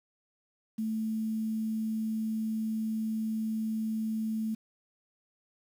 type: tone with quantisation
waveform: sine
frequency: 220 Hz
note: A3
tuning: in tune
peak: -29 dBFS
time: 0.78-4.55 s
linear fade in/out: 10 ms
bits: 9
effects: none